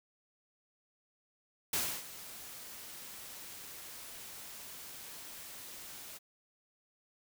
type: noise with ADSR envelope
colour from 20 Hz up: white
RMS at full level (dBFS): -32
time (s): 1.73-6.19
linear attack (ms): 5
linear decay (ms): 290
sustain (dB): -16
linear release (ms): 26
effects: none